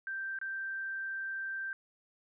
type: tone with dropouts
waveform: sine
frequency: 1568 Hz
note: G6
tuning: in tune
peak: -35 dBFS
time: 0.07-1.73 s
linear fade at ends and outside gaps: 1 ms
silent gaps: 0.388-0.414 s
effects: none